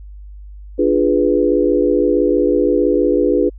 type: chord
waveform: sine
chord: D diminished seventh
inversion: none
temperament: equal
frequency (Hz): 293.7 / 349.2 / 415.3 / 493.9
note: D4 / F4 / Ab4 / Cb5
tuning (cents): 0 / 0 / 0 / 0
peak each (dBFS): -17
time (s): 0.78-3.5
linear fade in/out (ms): 20
effects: added 50 Hz sine -32 dBFS peak until 3.58 s